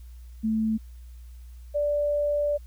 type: tone pair in turn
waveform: sine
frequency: 220 / 585 Hz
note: A3 / D5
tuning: 0 / -7 cents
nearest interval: octave + perfect fourth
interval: 1693 cents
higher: second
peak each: -22 dBFS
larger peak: neither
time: 0.43-0.78 / 1.74-2.58 s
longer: second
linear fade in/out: 20 ms
effects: added 60 Hz sine -41 dBFS peak until 2.66 s + white hiss -63 dBFS RMS until 2.66 s